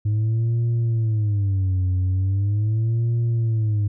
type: tone with vibrato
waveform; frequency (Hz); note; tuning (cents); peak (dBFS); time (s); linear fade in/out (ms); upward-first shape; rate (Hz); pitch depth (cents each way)
sine; 103.83; G#2; 0; -15; 0.05-3.88; 10; sine; 0.4; 210
effects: tanh soft clip ceiling -17 dBFS